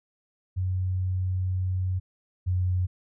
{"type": "tone pair in turn", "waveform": "sine", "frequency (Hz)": [92.5, 91.17], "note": ["F#2", "F#2"], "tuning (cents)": [0, -25], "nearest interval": "unison", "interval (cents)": 25, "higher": "first", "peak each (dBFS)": [-24, -22], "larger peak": "second", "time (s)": [[0.56, 2], [2.46, 2.87]], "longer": "first", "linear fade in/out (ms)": 20, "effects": []}